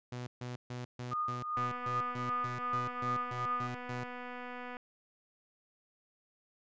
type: tone bursts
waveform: sawtooth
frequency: 123.47 Hz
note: B2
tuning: in tune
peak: -35 dBFS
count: 14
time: 0.12-4.04 s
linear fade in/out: 5 ms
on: 150 ms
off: 140 ms
type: tone with tremolo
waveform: sine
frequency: 1226 Hz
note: D#6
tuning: 26 cents flat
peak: -30 dBFS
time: 1.11-3.68 s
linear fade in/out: 10 ms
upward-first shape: triangle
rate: 2.6 Hz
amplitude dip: 80%
type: click train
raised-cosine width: 0.5 ms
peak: -30 dBFS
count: 791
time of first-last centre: 1.57-4.768 s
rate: 247 Hz
effects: resampled to 16000 Hz